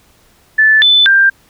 sine tone with pitch steps, 1748 / 3510 / 1586 Hz, A6 / A7 / G6, -12 / -5 / +20 cents, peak -5 dBFS, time 0.58-1.3 s, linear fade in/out 10 ms, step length 240 ms, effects pink hiss -50 dBFS RMS until 1.49 s

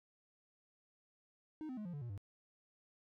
triangle tone with pitch steps, 310.2 / 256.4 / 211.9 / 175.1 / 144.71 / 119.6 / 98.84 Hz, D#4 / C4 / G#3 / F3 / D3 / A#2 / G2, -5 / -35 / +35 / +5 / -25 / +45 / +15 cents, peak -40 dBFS, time 1.61-2.177 s, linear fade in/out 0 ms, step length 81 ms, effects none

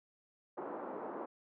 pink band-pass noise, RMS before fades -43 dBFS, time 0.57-1.26 s, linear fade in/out 10 ms, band 280 to 1100 Hz, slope 24 dB/octave, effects none

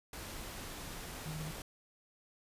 sine tone in noise, 155.1 Hz, D#3, 5 cents flat, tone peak -40 dBFS, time 1.26-1.51 s, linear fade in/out 2 ms, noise pink, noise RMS -45 dBFS, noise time 0.13-1.62 s, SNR +2 dB, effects resampled to 32000 Hz

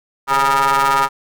30% pulse ring-modulated tone, 138.59 Hz, C#3, in tune, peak -7 dBFS, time 0.27-1.09 s, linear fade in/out 50 ms, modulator 1100 Hz, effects none

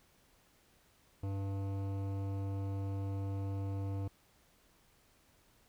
sine tone with hard clipping, 98.1 Hz, G2, 2 cents sharp, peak -37 dBFS, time 1.23-4.08 s, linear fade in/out 5 ms, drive 15 dB, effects pink hiss -68 dBFS RMS until 5.68 s

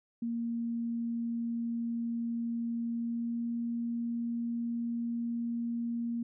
sine tone with pitch glide, 233.1 to 234.6 Hz, A#3 to A#3, 0 to +11 cents, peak -31 dBFS, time 0.22-6.23 s, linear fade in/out 5 ms, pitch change +11 cents, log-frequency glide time 2.93-3.47 s, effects none

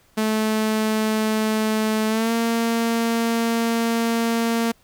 sawtooth tone with pitch glide, 217.4 to 230.3 Hz, A3 to A#3, -21 to -21 cents, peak -15 dBFS, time 0.17-4.72 s, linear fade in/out 10 ms, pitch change +100 cents, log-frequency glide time 2.08-2.32 s, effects pink hiss -58 dBFS RMS until 4.83 s

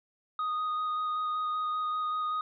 triangle tone with vibrato, 1242 Hz, D#6, 3 cents flat, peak -27 dBFS, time 0.39-2.41 s, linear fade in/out 2 ms, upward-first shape square, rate 5.2 Hz, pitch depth 9 cents each way, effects resampled to 11025 Hz

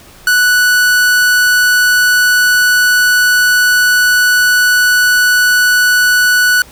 45% pulse tone, 1480 Hz, F#6, in tune, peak -7 dBFS, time 0.27-6.62 s, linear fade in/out 2 ms, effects pink hiss -39 dBFS RMS until 6.71 s

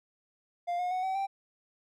triangle tone with pitch steps, 699 / 719.1 / 739.7 / 760.9 / 782.8 Hz, F5 / F#5 / F#5 / F#5 / G5, +1 / -50 / -1 / +48 / -3 cents, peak -27 dBFS, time 0.67-1.27 s, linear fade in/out 20 ms, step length 120 ms, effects none

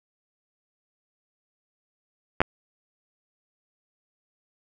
clicks, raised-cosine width 0.5 ms, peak -4 dBFS, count 2, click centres 2.405 / 2.416 s, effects none

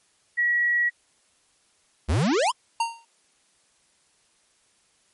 sine tone, 1921 Hz, B6, 48 cents flat, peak -19 dBFS, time 0.37-0.9 s, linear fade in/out 20 ms
square exponential sweep, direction up, 64 to 1114 Hz, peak -20 dBFS, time 2.08-2.52 s, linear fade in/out 20 ms
square tone with exponential decay, 923 Hz, A#5, 17 cents flat, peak -19 dBFS, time 2.8-3.05 s, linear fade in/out 5 ms, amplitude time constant 53 ms
effects white hiss -64 dBFS RMS until 5.13 s + MP3 48 kbps

